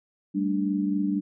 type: chord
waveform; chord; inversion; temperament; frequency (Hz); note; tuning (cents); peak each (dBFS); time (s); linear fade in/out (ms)
sine; G suspended second; none; equal; 196 / 220 / 293.7; G3 / A3 / D4; 0 / 0 / 0; -26 / -32 / -26; 0.34-1.21; 20
effects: none